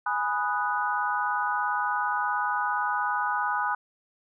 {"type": "chord", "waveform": "sine", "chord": "G# minor seventh", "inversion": "none", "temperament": "equal", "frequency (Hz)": [830.6, 987.8, 1244.5, 1480], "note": ["G#5", "B5", "D#6", "F#6"], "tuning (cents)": [0, 0, 0, 0], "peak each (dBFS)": -30, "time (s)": [0.06, 3.75], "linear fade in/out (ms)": 5, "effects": []}